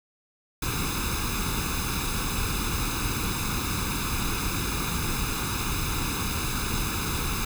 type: noise with comb filter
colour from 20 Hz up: pink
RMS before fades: -28 dBFS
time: 0.62-7.45 s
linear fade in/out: 5 ms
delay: 0.79 ms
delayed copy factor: +0.8
effects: none